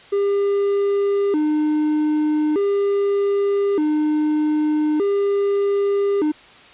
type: tone with vibrato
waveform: triangle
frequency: 349.2 Hz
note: F4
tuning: in tune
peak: -14 dBFS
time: 0.12-6.32 s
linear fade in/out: 10 ms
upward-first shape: square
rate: 0.41 Hz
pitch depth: 240 cents each way
effects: white hiss -45 dBFS RMS until 6.73 s + resampled to 8000 Hz